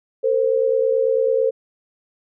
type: tone pair together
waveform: sine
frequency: 454.2 / 523.3 Hz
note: A#4 / C5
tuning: -45 / 0 cents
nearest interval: major second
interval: 245 cents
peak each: -18 dBFS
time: 0.23-1.51 s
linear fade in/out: 20 ms
effects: none